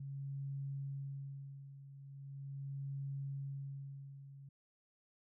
sine tone with tremolo, 138.2 Hz, C#3, 5 cents flat, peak -39 dBFS, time 0-4.49 s, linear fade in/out 5 ms, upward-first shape sine, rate 0.4 Hz, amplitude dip 75%, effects none

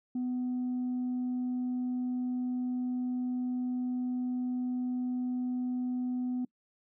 sine tone, 250 Hz, B3, 21 cents sharp, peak -28 dBFS, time 0.15-6.45 s, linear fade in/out 5 ms, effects noise-tail reverb RT60 0.1 s tail -25 dB re dry + tanh soft clip ceiling -28 dBFS

